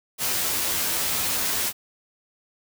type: noise with comb filter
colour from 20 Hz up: white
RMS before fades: -25 dBFS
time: 0.18-1.73 s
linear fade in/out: 50 ms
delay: 12 ms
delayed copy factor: +0.7
effects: none